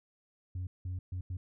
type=tone bursts at uneven times; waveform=sine; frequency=91.2 Hz; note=F#2; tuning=24 cents flat; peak=-32 dBFS; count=4; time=0.55-0.67 / 0.85-0.99 / 1.12-1.21 / 1.3-1.37 s; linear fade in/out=5 ms; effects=tanh soft clip ceiling -33 dBFS